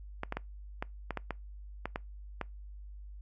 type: clicks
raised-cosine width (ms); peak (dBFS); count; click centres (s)
0.5; -19; 10; 0.234 / 0.324 / 0.37 / 0.825 / 1.107 / 1.173 / 1.307 / 1.856 / 1.959 / 2.413
effects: noise-tail reverb RT60 0.2 s tail -24 dB re dry + added 50 Hz sine -44 dBFS peak until 3.21 s